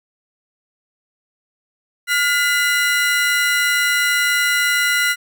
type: tone pair together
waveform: 35% pulse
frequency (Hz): 1425 / 2009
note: F6 / B6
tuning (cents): +34 / +29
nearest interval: tritone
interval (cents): 595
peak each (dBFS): -16 / -16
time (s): 2.07-5.16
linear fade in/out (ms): 50
effects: none